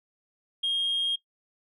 sine tone, 3239 Hz, G#7, 44 cents flat, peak -22 dBFS, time 0.63-1.16 s, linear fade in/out 10 ms, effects noise-tail reverb RT60 0.1 s tail -19 dB re dry + tanh soft clip ceiling -22 dBFS

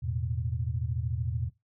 sine chord, E suspended fourth, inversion none, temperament equal, 82.41 / 110 / 123.47 Hz, E2 / A2 / B2, 0 / 0 / 0 cents, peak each -33 dBFS, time 0.02-1.5 s, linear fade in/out 20 ms, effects noise-tail reverb RT60 0.2 s tail -18 dB re dry

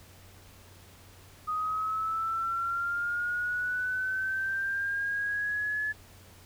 sine linear sweep, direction up, 1242 to 1718 Hz, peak -28 dBFS, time 1.47-5.93 s, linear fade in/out 20 ms, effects added 92 Hz sine -55 dBFS peak until 6.45 s + pink hiss -55 dBFS RMS until 6.45 s

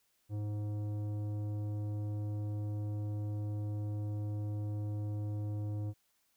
sine tone with tanh clipping, 104.5 Hz, G#2, 11 cents sharp, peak -36 dBFS, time 0.29-5.94 s, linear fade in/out 50 ms, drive 12 dB, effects white hiss -75 dBFS RMS until 6.36 s

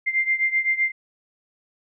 sine beating tone pair, 2093 / 2100.8 Hz, C7 / C7, 0 / +6 cents, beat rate 7.8 Hz, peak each -21 / -24 dBFS, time 0.06-0.92 s, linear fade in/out 20 ms, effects none

